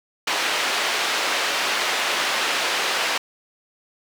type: band-pass noise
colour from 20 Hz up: white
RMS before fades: -23 dBFS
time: 0.27-3.18 s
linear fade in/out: 5 ms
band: 450 to 3400 Hz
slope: 12 dB/octave
effects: none